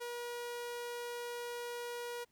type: tone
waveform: sawtooth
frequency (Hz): 480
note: B4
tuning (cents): -49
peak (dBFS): -36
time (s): 0-2.25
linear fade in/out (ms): 20
effects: pink hiss -75 dBFS RMS until 2.31 s